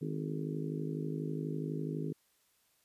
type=harmonic tone with a mistuned harmonic; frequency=52.1 Hz; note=G#1; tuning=6 cents sharp; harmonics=3 / 4 / 5 / 6 / 7 / 8 / 9; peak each=-37 / -49 / -41 / -43 / -45 / -44 / -52 dBFS; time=0.01-2.13 s; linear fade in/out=10 ms; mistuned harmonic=9; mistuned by=-48 cents; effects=white hiss -72 dBFS RMS until 2.84 s + resampled to 32000 Hz

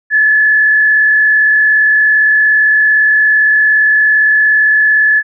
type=tone with frequency modulation; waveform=sine; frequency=1722 Hz; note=A6; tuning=38 cents flat; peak=-6 dBFS; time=0.1-5.23 s; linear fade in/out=50 ms; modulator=42.5 Hz; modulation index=0.61; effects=none

